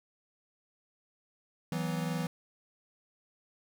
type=chord; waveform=square; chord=E suspended second; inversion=none; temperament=equal with one note detuned; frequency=164.81 / 187.47 / 246.9 Hz; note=E3 / F#3 / B3; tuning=0 / +23 / 0 cents; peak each=-34 / -38 / -40 dBFS; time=1.72-2.27 s; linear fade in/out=2 ms; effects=none